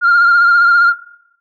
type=tone with vibrato; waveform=sine; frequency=1401 Hz; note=F6; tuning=5 cents sharp; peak=-5 dBFS; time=0.01-0.94 s; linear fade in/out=50 ms; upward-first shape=sine; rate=15 Hz; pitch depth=35 cents each way; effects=noise-tail reverb RT60 0.7 s tail -18 dB re dry + tanh soft clip ceiling -4 dBFS